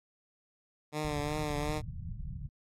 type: tone with vibrato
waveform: 10% pulse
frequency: 149.3 Hz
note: D3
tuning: 29 cents sharp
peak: -24 dBFS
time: 0.92-1.82 s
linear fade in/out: 50 ms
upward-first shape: triangle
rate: 2.7 Hz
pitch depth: 49 cents each way
type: low-pass noise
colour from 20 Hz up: pink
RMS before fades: -40 dBFS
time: 1.04-2.49 s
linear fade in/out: 10 ms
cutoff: 180 Hz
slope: 48 dB/octave
effects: low-pass 11000 Hz 12 dB/octave + AAC 64 kbps